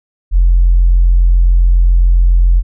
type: tone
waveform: sine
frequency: 43.65 Hz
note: F1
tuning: in tune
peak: -4 dBFS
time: 0.31-2.63 s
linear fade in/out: 50 ms
effects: tanh soft clip ceiling -1 dBFS